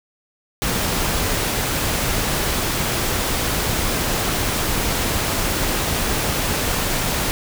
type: noise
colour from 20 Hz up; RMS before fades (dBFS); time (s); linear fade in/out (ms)
pink; -21; 0.62-7.31; 0
effects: none